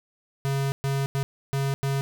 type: tone bursts at uneven times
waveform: square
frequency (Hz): 137.5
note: C#3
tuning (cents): -14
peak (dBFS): -24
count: 5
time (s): 0.45-0.72 / 0.84-1.06 / 1.15-1.23 / 1.53-1.74 / 1.83-2.01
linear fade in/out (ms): 0
effects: none